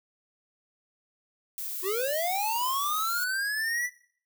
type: noise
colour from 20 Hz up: violet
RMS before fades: -35 dBFS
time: 1.58-3.24 s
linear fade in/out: 0 ms
type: linear sweep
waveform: square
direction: up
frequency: 350 to 1994 Hz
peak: -28 dBFS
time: 1.82-3.9 s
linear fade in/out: 50 ms
effects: noise-tail reverb RT60 0.5 s tail -17 dB re dry